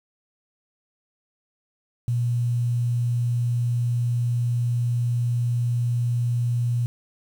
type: tone with quantisation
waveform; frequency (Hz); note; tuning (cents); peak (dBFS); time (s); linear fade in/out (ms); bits
sine; 120; B2; -49; -20; 2.08-6.86; 0; 8
effects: none